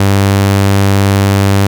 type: tone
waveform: sawtooth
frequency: 98.8 Hz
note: G2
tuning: 14 cents sharp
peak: -3 dBFS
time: 0-1.67 s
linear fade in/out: 5 ms
effects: none